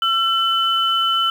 sine tone pair together, 1346 / 3022 Hz, E6 / F#7, +36 / +36 cents, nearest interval octave + major second, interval 1400 cents, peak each -18 dBFS, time 0.02-1.3 s, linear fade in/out 2 ms, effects 7-bit

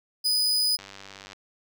40% pulse tone, 4978 Hz, D#8, in tune, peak -20 dBFS, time 0.24-0.77 s, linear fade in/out 20 ms
click train, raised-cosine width 0.2 ms, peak -25 dBFS, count 54, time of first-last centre 0.79-1.331 s, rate 97.9 Hz
effects none

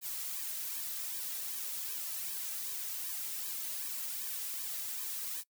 blue noise with flanger, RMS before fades -39 dBFS, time 0.01-5.44 s, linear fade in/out 50 ms, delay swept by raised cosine 1.4 to 2.8 ms, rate 2.6 Hz, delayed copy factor -0.85, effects noise-tail reverb RT60 0.1 s tail -23 dB re dry

